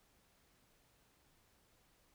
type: silence
effects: pink hiss -72 dBFS RMS until 2.14 s